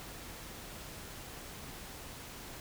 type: silence
effects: pink hiss -47 dBFS RMS until 2.6 s